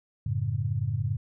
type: chord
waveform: sine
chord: F# minor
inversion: none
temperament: equal with one note detuned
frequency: 92.5 / 110 / 140.44 Hz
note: F#2 / A2 / C#3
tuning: 0 / 0 / +23 cents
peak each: -32 / -28 / -31 dBFS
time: 0.26-1.17 s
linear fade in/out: 5 ms
effects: none